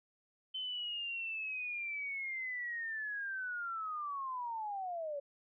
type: linear sweep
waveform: sine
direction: down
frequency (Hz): 3073 to 554.4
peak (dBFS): -37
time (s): 0.54-5.2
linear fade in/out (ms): 10
effects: none